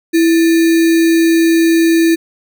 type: tone with sample-and-hold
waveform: sine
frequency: 329.9 Hz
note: E4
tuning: 1 cent sharp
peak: -7 dBFS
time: 0.13-2.16 s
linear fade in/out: 20 ms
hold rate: 2100 Hz
effects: none